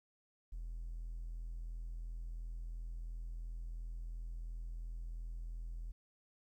triangle tone, 41.44 Hz, E1, 10 cents sharp, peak -38 dBFS, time 0.52-5.92 s, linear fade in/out 10 ms, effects tanh soft clip ceiling -37 dBFS + 13-bit

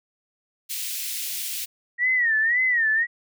white high-pass noise, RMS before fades -30 dBFS, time 0.69-1.66 s, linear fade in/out 20 ms, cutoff 2300 Hz, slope 24 dB/octave
sine tone with vibrato, 1886 Hz, A#6, 20 cents sharp, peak -18 dBFS, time 1.98-3.07 s, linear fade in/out 50 ms, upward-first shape sine, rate 1.9 Hz, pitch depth 140 cents each way
effects none

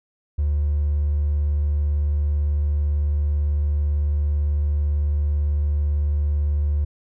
triangle tone with hard clipping, 73.5 Hz, D2, 2 cents sharp, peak -18 dBFS, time 0.38-6.85 s, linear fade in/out 10 ms, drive 3 dB, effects none

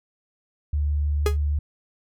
sine tone with vibrato, 73.42 Hz, D2, in tune, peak -20 dBFS, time 0.73-1.59 s, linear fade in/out 5 ms, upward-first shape triangle, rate 6.5 Hz, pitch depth 9 cents each way
45% pulse tone with exponential decay, 415.6 Hz, G#4, 1 cent sharp, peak -17 dBFS, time 1.26-1.37 s, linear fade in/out 2 ms, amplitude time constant 23 ms
effects none

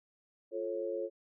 sine chord, F augmented, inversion none, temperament just, 349.2 / 436.5 / 545.7 Hz, F4 / A4 / C#5, 0 / -14 / -27 cents, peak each -39 / -38 / -37 dBFS, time 0.51-1.1 s, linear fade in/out 50 ms, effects none

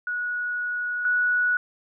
sine tone pair in turn, 1461 / 1468.7 Hz, F#6 / F#6, -22 / -13 cents, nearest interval unison, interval 9 cents, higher second, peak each -25 / -19 dBFS, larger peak second, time 0.07-1.05 / 1.05-1.57 s, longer first, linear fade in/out 2 ms, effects none

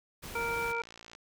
pink noise, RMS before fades -43 dBFS, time 0.22-0.73 s, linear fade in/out 20 ms
harmonic tone, 466.2 Hz, A#4, in tune, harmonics 1 / 2 / 3 / 5, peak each -36 / -36 / -36 / -36 dBFS, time 0.35-0.82 s, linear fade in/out 5 ms
click train, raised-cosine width 0.2 ms, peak -31 dBFS, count 36, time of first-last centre 0.54-1.151 s, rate 57.3 Hz
effects none

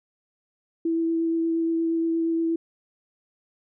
sine tone with vibrato, 329.6 Hz, E4, in tune, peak -21 dBFS, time 0.85-2.56 s, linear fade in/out 5 ms, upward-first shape triangle, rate 8.5 Hz, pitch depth 12 cents each way, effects none

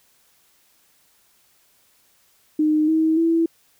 sine tone with pitch steps, 306.8 / 318.4 / 330.3 Hz, D#4 / D#4 / E4, -24 / +40 / +4 cents, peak -15 dBFS, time 2.59-3.46 s, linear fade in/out 5 ms, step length 290 ms, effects white hiss -60 dBFS RMS until 3.79 s

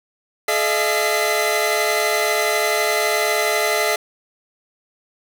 sawtooth tone cluster, 427.6 / 611 / 682 / 2034 Hz, A4 / D#5 / F5 / C7, -49 / -32 / -41 / -50 cents, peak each -19 dBFS, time 0.48-3.96 s, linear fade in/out 5 ms, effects none

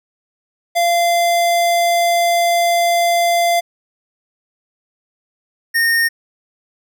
square tone pair in turn, 689 / 1839.4 Hz, F5 / A#6, -24 / -24 cents, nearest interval octave + perfect fourth, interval 1700 cents, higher second, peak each -13 dBFS, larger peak neither, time 0.75-3.61 / 5.74-6.09 s, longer first, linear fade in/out 20 ms, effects none

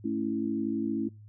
sine chord, A major, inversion none, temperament equal, 220 / 277.2 / 329.6 Hz, A3 / C#4 / E4, 0 / 0 / 0 cents, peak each -32 dBFS, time 0.04-1.09 s, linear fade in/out 10 ms, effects noise-tail reverb RT60 0.3 s tail -26 dB re dry + added 105 Hz sine -47 dBFS peak until 1.28 s

